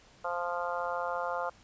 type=harmonic tone; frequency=174.61 Hz; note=F3; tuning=in tune; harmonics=3 / 4 / 5 / 6 / 7 / 8; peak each=-36 / -37 / -38 / -39 / -39 / -40 dBFS; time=0.24-1.5 s; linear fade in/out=10 ms; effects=pink hiss -59 dBFS RMS until 1.63 s + resampled to 16000 Hz